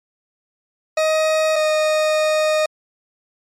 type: tone pair in turn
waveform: 40% pulse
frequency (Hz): 628 / 618.6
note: D#5 / D#5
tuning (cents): +16 / -10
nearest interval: unison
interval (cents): 26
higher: first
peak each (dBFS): -14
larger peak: neither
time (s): 0.97-1.56 / 1.56-2.66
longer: second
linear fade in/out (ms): 5
effects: low-pass 8000 Hz 12 dB/octave + MP3 64 kbps